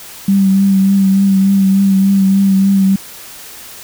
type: tone with vibrato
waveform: sine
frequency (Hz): 194.6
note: G3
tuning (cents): -12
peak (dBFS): -7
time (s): 0.28-2.96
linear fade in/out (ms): 5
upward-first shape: triangle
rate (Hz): 3.4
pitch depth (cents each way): 30
effects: white hiss -33 dBFS RMS until 3.83 s